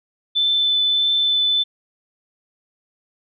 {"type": "tone with vibrato", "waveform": "sine", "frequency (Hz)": 3520, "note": "A7", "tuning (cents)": 0, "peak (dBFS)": -15, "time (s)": [0.35, 1.64], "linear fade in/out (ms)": 20, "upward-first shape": "triangle", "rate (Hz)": 1.6, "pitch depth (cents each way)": 9, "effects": []}